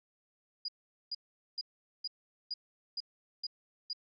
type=tone bursts; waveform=sine; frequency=4888 Hz; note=D#8; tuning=32 cents flat; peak=-34 dBFS; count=8; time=0.65-3.932 s; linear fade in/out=5 ms; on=34 ms; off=430 ms; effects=none